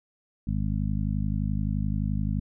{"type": "harmonic tone", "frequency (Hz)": 51.6, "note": "G#1", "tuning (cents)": -10, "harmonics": [1, 2, 3, 4, 5], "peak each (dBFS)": [-29, -30, -31, -31, -38], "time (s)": [0.47, 2.4], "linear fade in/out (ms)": 5, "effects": []}